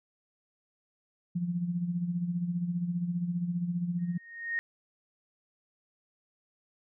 sine tone with tremolo, 174.61 Hz, F3, in tune, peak -26 dBFS, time 1.35-4.18 s, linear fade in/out 10 ms, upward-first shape sine, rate 15 Hz, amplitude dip 60%
sine tone with exponential growth, 1856 Hz, A#6, 8 cents flat, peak -26 dBFS, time 3.99-4.59 s, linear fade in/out 0 ms, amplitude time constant 130 ms
effects none

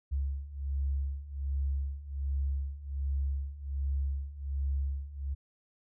sine beating tone pair, 68.3 / 69.6 Hz, C#2 / C#2, -25 / +8 cents, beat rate 1.3 Hz, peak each -35 / -32 dBFS, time 0.11-5.35 s, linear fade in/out 20 ms, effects none

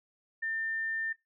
sine tone, 1800 Hz, A6, 39 cents sharp, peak -31 dBFS, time 0.42-1.13 s, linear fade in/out 10 ms, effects noise-tail reverb RT60 0.2 s tail -22 dB re dry

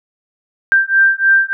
sine beating tone pair, 1575 / 1578.3 Hz, G6 / G6, +8 / +11 cents, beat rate 3.3 Hz, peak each -12 dBFS, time 0.72-1.53 s, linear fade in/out 0 ms, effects none

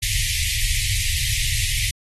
pink band-stop noise, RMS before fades -22 dBFS, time 0.02-1.91 s, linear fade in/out 10 ms, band 120 to 1900 Hz, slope 96 dB/octave, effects AAC 32 kbps

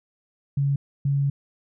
sine tone bursts at uneven times, 140 Hz, C#3, 18 cents sharp, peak -19 dBFS, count 2, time 0.57-0.76 / 1.05-1.3 s, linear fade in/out 5 ms, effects none

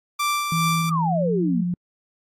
sawtooth tone with tremolo, 1174.7 Hz, D6, in tune, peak -16 dBFS, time 0.19-0.9 s, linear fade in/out 10 ms, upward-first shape sine, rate 2.6 Hz, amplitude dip 40%
sine tone with pitch glide, 164 to 176.79 Hz, E3 to F3, -9 to +21 cents, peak -21 dBFS, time 0.52-1.74 s, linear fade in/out 2 ms, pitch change +130 cents, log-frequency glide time 1-1.34 s
sine exponential sweep, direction down, 1320 to 193.7 Hz, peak -21 dBFS, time 0.88-1.65 s, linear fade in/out 50 ms
effects AAC 48 kbps

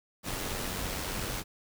pink noise with amplitude modulation, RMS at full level -33 dBFS, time 0.23-1.44 s, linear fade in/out 50 ms, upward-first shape sine, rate 94.6 Hz, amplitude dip 40%, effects none

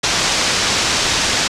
white low-pass noise, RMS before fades -17 dBFS, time 0.03-1.48 s, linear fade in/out 10 ms, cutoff 6600 Hz, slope 24 dB/octave, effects low-pass 11000 Hz 12 dB/octave

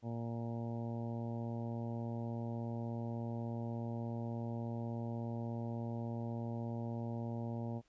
harmonic tone, 116.54 Hz, A#2, in tune, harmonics 1 / 2 / 3 / 4 / 5 / 6 / 7 / 8, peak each -40 / -42 / -50 / -52 / -50 / -55 / -54 / -58 dBFS, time 0.02-7.82 s, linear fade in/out 50 ms, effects pink hiss -75 dBFS RMS until 7.88 s + resampled to 16000 Hz

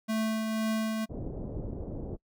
square tone with tremolo, 220 Hz, A3, in tune, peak -27 dBFS, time 0.08-1.06 s, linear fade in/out 20 ms, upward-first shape triangle, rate 2 Hz, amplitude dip 35%
pink low-pass noise, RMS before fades -37 dBFS, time 1.09-2.17 s, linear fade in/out 20 ms, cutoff 550 Hz, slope 24 dB/octave
effects noise-tail reverb RT60 0.1 s tail -25 dB re dry

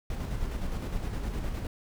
brown noise with tremolo, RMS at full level -31 dBFS, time 0.1-1.67 s, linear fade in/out 2 ms, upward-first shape square, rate 9.7 Hz, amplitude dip 35%, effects none

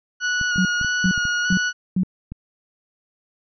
40% pulse tone with vibrato, 1457 Hz, F#6, 27 cents flat, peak -19 dBFS, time 0.2-1.73 s, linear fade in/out 50 ms, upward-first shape square, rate 1.6 Hz, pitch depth 17 cents each way
clicks, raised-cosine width 5 ms, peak -19 dBFS, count 9, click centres 0.413 / 0.56 / 0.813 / 0.847 / 1.058 / 1.178 / 1.253 / 1.525 / 2.32 s
sine tone bursts, 185 Hz, F#3, in tune, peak -16 dBFS, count 4, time 0.58-2.034 s, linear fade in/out 2 ms, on 71 ms, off 390 ms
effects resampled to 16000 Hz

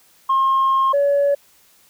sine tone pair in turn, 1070 / 566.8 Hz, C6 / C#5, +38 / +38 cents, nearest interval major seventh, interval 1100 cents, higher first, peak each -12 / -12 dBFS, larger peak neither, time 0.29-0.93 / 0.93-1.35 s, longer first, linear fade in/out 10 ms, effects tanh soft clip ceiling -11 dBFS + white hiss -54 dBFS RMS until 1.89 s

